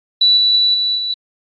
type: tone with level steps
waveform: sine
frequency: 3951 Hz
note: B7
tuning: in tune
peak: -8 / -10 / -14 / -18 dBFS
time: 0.21-1.14 s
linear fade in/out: 5 ms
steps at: 0.37 / 0.74 / 0.97 s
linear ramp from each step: 2 ms
effects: AAC 32 kbps